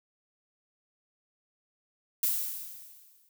violet noise with exponential decay, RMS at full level -26 dBFS, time 2.23-3.29 s, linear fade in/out 1 ms, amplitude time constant 230 ms, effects none

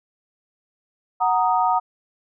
sine chord, D# minor, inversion first, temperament equal, 740 / 932.3 / 1244.5 Hz, F#5 / A#5 / D#6, 0 / 0 / 0 cents, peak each -20 / -20 / -23 dBFS, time 1.2-1.8 s, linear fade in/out 20 ms, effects none

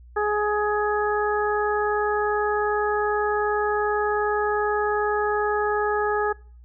harmonic tone, 418.7 Hz, G#4, 14 cents sharp, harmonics 1 / 2 / 3 / 4, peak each -23 / -26 / -28 / -29 dBFS, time 0.16-6.33 s, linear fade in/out 10 ms, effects noise-tail reverb RT60 0.5 s tail -25 dB re dry + added 60 Hz sine -44 dBFS peak until 6.64 s

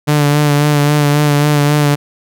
sawtooth tone with vibrato, 146.83 Hz, D3, in tune, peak -5 dBFS, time 0.07-1.96 s, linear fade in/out 20 ms, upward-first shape sine, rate 3.7 Hz, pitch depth 30 cents each way, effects none

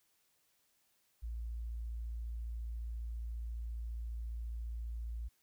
sine tone, 57.3 Hz, A#1, 29 cents flat, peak -38 dBFS, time 1.22-5.29 s, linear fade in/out 20 ms, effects white hiss -75 dBFS RMS until 5.42 s

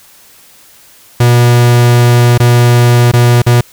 45% pulse tone with dropouts, 120.7 Hz, B2, 39 cents flat, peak -4 dBFS, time 1.2-3.61 s, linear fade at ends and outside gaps 5 ms, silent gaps 2.378-2.4 / 3.116-3.135 / 3.42-3.464 s, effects white hiss -41 dBFS RMS until 3.72 s

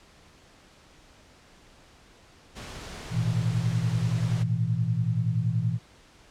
pink noise, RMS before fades -40 dBFS, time 2.55-4.44 s, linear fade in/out 20 ms
sine chord, A suspended second, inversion none, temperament equal with one note detuned, 110 / 120.51 / 164.81 Hz, A2 / B2 / E3, 0 / -42 / 0 cents, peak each -28 / -26 / -29 dBFS, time 3.1-5.79 s, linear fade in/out 50 ms
effects pink hiss -55 dBFS RMS until 6.3 s + low-pass 7000 Hz 12 dB/octave

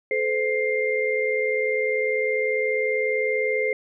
sine tone cluster, 432.9 / 513 / 2105 Hz, A4 / C5 / C7, -28 / -34 / +10 cents, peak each -25 dBFS, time 0.11-3.73 s, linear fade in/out 2 ms, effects none

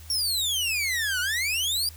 sawtooth exponential two-way sweep, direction down then up, 5588 to 1422 to 4920 Hz, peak -21 dBFS, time 0.1-1.89 s, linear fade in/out 2 ms, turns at 1.2 s, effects added 79 Hz sine -43 dBFS peak until 1.96 s + white hiss -50 dBFS RMS until 1.96 s

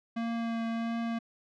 square tone with vibrato, 229.8 Hz, A#3, 25 cents flat, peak -31 dBFS, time 0.16-1.19 s, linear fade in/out 10 ms, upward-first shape triangle, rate 1.5 Hz, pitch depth 14 cents each way, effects low-pass 3000 Hz 12 dB/octave

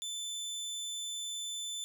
25% pulse tone, 3521 Hz, A7, in tune, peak -33 dBFS, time 0.02-1.84 s, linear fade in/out 0 ms, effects none

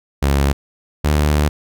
sawtooth tone pair in turn, 69.7 / 74.53 Hz, C#2 / D2, +10 / +26 cents, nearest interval minor second, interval 116 cents, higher second, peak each -9 dBFS, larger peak neither, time 0.22-0.53 / 1.04-1.49 s, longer second, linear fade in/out 10 ms, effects none

